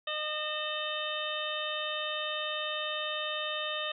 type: harmonic tone with a mistuned harmonic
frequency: 610 Hz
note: D#5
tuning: 34 cents flat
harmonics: 1 / 2 / 3 / 4 / 5 / 6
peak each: -38 / -39 / -40 / -41 / -38 / -38 dBFS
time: 0.07-3.92 s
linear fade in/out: 5 ms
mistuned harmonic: 4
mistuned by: +130 cents
effects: none